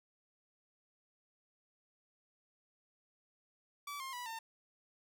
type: tone with pitch steps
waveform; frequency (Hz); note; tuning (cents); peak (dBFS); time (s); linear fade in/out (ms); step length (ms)
sawtooth; 1152 / 1062.5 / 980 / 903.8; D6 / C6 / B5 / A5; -34 / +26 / -14 / +46; -38; 3.87-4.39; 5; 130
effects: none